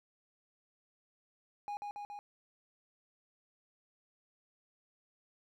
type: tone with echo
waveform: triangle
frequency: 822 Hz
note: G#5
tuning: 18 cents flat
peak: -35 dBFS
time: 1.68-1.77 s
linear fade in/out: 0 ms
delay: 140 ms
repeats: 3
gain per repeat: -2 dB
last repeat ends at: 2.19 s
effects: none